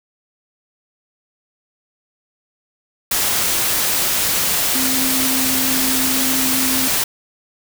sine tone in noise, 261.6 Hz, C4, in tune, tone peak -22 dBFS, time 4.75-6.88 s, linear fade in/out 5 ms, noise white, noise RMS -18 dBFS, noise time 3.11-7.04 s, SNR -7 dB, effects none

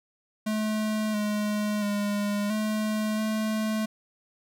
square tone with pitch steps, 215.4 / 209.7 / 205 / 214.9 / 217.1 Hz, A3 / G#3 / G#3 / A3 / A3, -37 / +17 / -22 / -41 / -23 cents, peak -26 dBFS, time 0.46-3.86 s, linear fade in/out 10 ms, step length 680 ms, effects none

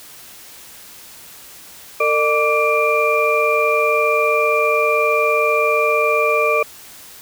sine tone cluster, 453.8 / 603 / 1164 / 2383 Hz, A#4 / D5 / D6 / D7, -47 / +46 / -16 / +25 cents, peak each -19 dBFS, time 2-6.63 s, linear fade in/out 5 ms, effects white hiss -40 dBFS RMS until 7.21 s

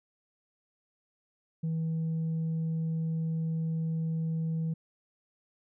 sine tone, 161.8 Hz, E3, 32 cents flat, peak -26 dBFS, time 1.63-4.74 s, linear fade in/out 10 ms, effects tanh soft clip ceiling -27 dBFS

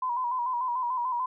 sine tone with vibrato, 987.8 Hz, B5, in tune, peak -26 dBFS, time 0.02-1.26 s, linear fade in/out 5 ms, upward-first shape square, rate 6.8 Hz, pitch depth 56 cents each way, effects none

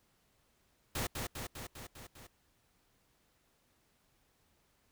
pink noise with echo, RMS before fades -36 dBFS, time 0.95-1.07 s, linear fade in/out 5 ms, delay 200 ms, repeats 6, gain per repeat -3 dB, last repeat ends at 2.27 s, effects pink hiss -73 dBFS RMS until 4.91 s

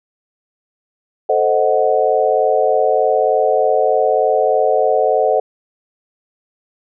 sine chord, A diminished seventh, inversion none, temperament equal, 440 / 523.3 / 622.3 / 740 Hz, A4 / C5 / Eb5 / Gb5, 0 / 0 / 0 / 0 cents, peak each -17 dBFS, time 1.29-5.4 s, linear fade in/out 5 ms, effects none

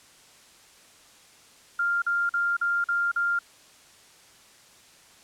sine tone bursts, 1396.9 Hz, F6, in tune, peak -22 dBFS, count 6, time 1.79-3.39 s, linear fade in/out 5 ms, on 230 ms, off 44 ms, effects white hiss -54 dBFS RMS until 5.23 s + low-pass 9000 Hz 12 dB/octave

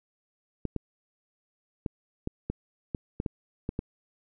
clicks, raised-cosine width 3 ms, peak -17 dBFS, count 10, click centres 0.653 / 0.763 / 1.862 / 2.274 / 2.5 / 2.948 / 3.201 / 3.262 / 3.691 / 3.791 s, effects none

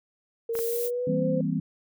sine tone with pitch glide, 460.4 to 516.8 Hz, A#4 to C5, -22 to -21 cents, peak -26 dBFS, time 0.49-1.41 s, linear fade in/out 5 ms, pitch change +201 cents, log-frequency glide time 0.62-1.27 s
violet noise, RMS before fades -34 dBFS, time 0.53-0.91 s, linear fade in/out 50 ms
clicks, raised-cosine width 0.5 ms, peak -23 dBFS, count 2, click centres 0.553 / 0.59 s
sine chord, C dominant seventh, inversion first, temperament just, 163.52 / 196.22 / 235.5 / 261.6 Hz, E3 / G3 / Bb3 / C4, -14 / +2 / +18 / 0 cents, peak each -28 / -30 / -32 / -30 dBFS, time 1.07-1.6 s, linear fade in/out 5 ms
effects none

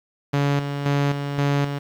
sawtooth tone with tremolo, 142.1 Hz, C#3, 43 cents sharp, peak -14 dBFS, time 0.33-1.79 s, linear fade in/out 10 ms, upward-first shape square, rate 1.9 Hz, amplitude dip 55%, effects low-pass 4000 Hz 12 dB/octave + 8-bit

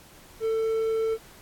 triangle tone, 446 Hz, A4, 23 cents sharp, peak -21 dBFS, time 0.4-1.18 s, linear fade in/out 50 ms, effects pink hiss -51 dBFS RMS until 1.41 s + AAC 64 kbps

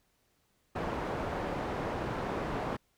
white low-pass noise, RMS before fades -35 dBFS, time 0.75-2.77 s, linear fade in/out 10 ms, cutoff 840 Hz, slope 12 dB/octave, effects pink hiss -73 dBFS RMS until 2.97 s

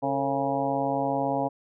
harmonic tone with a mistuned harmonic, 137.7 Hz, C#3, 11 cents flat, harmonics 1 / 2 / 3 / 4 / 5 / 6 / 7, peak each -36 / -30 / -35 / -30 / -30 / -30 / -35 dBFS, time 0.02-1.49 s, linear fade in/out 20 ms, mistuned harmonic 3, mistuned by +130 cents, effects none

